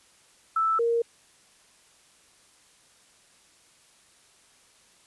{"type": "tone pair in turn", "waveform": "sine", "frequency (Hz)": [1318.5, 466.2], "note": ["E6", "A#4"], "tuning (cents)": [0, 0], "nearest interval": "octave + tritone", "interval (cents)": 1800, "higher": "first", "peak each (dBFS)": -21, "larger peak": "neither", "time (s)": [[0.56, 0.79], [0.79, 1.02]], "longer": "neither", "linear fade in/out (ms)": 5, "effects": ["white hiss -59 dBFS RMS until 5.06 s", "resampled to 24000 Hz"]}